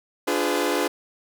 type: chord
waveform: sawtooth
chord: D diminished seventh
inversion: none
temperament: equal with one note detuned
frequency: 293.7 / 349.2 / 415.3 / 503.7 Hz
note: D4 / F4 / Ab4 / Cb5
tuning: 0 / 0 / 0 / +34 cents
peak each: -23 dBFS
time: 0.27-0.88 s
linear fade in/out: 10 ms
effects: none